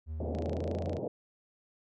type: tone with pitch glide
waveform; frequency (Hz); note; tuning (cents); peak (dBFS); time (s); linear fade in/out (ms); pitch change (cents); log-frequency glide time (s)
triangle; 78.5 to 87.1; D#2 to F2; +16 to -4; -33; 0.06-1; 50; +180; 0.27-0.8
type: band-pass noise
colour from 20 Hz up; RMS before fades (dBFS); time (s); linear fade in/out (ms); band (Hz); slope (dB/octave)
white; -36; 0.2-1.08; 5; 110 to 670; 48
type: click train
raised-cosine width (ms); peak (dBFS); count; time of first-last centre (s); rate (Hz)
0.2; -31; 18; 0.35-0.968; 27.5
effects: none